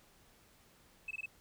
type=tone bursts; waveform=sine; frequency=2600 Hz; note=E7; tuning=24 cents flat; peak=-36 dBFS; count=4; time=1.08-1.259 s; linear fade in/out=5 ms; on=29 ms; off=21 ms; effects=tanh soft clip ceiling -35 dBFS + pink hiss -65 dBFS RMS until 1.4 s